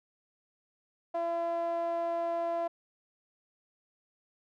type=tone with band-pass filter; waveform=sawtooth; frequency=338.2 Hz; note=E4; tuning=44 cents sharp; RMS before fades=-32 dBFS; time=1.14-2.68 s; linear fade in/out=10 ms; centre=750 Hz; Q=9.7; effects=none